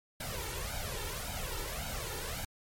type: noise with flanger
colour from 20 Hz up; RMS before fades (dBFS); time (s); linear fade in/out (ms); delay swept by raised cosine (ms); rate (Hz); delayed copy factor
pink; -38; 0.2-2.45; 5; 1.3 to 2.25; 1.8; +0.85
effects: MP3 64 kbps